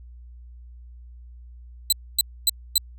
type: tone bursts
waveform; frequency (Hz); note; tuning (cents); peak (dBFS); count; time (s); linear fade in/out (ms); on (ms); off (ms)
15% pulse; 4020; B7; +30; -9; 4; 1.9-2.78; 2; 25; 260
effects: added 60 Hz sine -41 dBFS peak until 2.98 s